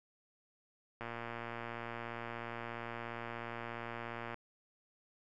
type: click train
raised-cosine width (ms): 0.5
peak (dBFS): -27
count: 391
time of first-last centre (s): 1.01-4.343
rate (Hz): 117
effects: none